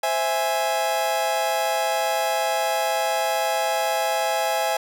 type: chord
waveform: 40% pulse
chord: C augmented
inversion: none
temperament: equal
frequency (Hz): 523.3 / 659.3 / 830.6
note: C5 / E5 / G#5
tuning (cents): 0 / 0 / 0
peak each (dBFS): -28 / -24 / -23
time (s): 0.03-4.77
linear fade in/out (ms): 5
effects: none